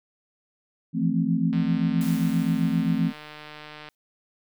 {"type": "chord", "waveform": "sine", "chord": "F major seventh", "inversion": "third", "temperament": "equal with one note detuned", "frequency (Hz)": [164.81, 172.41, 220, 261.6], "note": ["E3", "F3", "A3", "C4"], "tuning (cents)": [0, -22, 0, 0], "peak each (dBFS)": -26, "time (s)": [0.93, 3.13], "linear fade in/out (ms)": 50}
{"type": "click train", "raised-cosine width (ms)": 0.3, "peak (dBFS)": -25, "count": 357, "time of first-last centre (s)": [1.53, 3.888], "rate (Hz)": 151}
{"type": "noise with exponential decay", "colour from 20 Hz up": "white", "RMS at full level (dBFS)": -39, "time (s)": [2.01, 3.95], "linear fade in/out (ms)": 1, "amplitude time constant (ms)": 420}
{"effects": []}